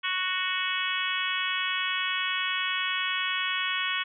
harmonic tone, 370 Hz, F#4, in tune, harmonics 3 / 4 / 5 / 6 / 7 / 8 / 9, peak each -34 / -34 / -34 / -34 / -34 / -34 / -34 dBFS, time 0.03-4.04 s, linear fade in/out 20 ms, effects none

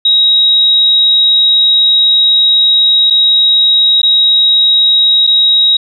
sine tone with dropouts, 3808 Hz, A#7, 36 cents sharp, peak -5 dBFS, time 0.05-5.77 s, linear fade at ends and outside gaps 5 ms, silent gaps 3.101-3.106 / 4.018-4.031 / 5.268-5.273 s, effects none

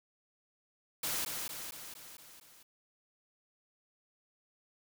white noise with echo, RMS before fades -35 dBFS, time 1.03-1.25 s, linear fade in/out 5 ms, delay 230 ms, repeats 6, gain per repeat -4 dB, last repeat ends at 2.63 s, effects none

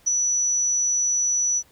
sine tone with ADSR envelope, 5920 Hz, F#8, in tune, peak -15 dBFS, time 0.06-1.63 s, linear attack 19 ms, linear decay 6 ms, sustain -4 dB, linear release 57 ms, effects pink hiss -57 dBFS RMS until 1.71 s

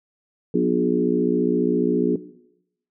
harmonic tone with a mistuned harmonic, 60 Hz, B1, 49 cents flat, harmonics 3 / 4 / 5 / 6 / 7, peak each -23 / -23 / -23 / -23 / -23 dBFS, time 0.54-2.16 s, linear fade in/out 5 ms, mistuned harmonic 4, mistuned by +38 cents, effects noise-tail reverb RT60 0.8 s tail -17 dB re dry

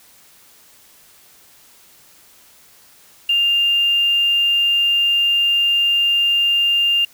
sine tone with quantisation, 2800 Hz, F7, 4 cents sharp, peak -13 dBFS, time 3.29-7.05 s, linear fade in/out 5 ms, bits 6, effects white hiss -49 dBFS RMS until 7.13 s

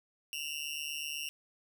sawtooth tone with amplitude modulation, 2794 Hz, F7, in tune, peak -29 dBFS, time 0.33-1.29 s, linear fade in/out 0 ms, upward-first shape sine, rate 148 Hz, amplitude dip 100%, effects none

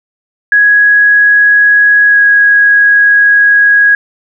sine tone with pitch glide, 1666 to 1654.5 Hz, G#6 to G#6, +5 to -7 cents, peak -3 dBFS, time 0.52-3.95 s, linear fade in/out 2 ms, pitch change -12 cents, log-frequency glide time 2.08-2.18 s, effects none

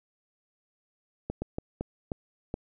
slowing click train, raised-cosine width 2 ms, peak -18 dBFS, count 6, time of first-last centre 1.3-2.541 s, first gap 120 ms, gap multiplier 1.37, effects none

